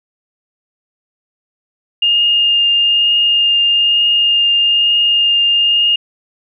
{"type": "tone with vibrato", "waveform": "sine", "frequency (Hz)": 2825, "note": "F7", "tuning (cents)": 19, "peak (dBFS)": -9, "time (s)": [2.02, 5.96], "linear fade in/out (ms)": 5, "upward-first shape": "triangle", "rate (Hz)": 1.1, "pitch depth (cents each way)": 11, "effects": []}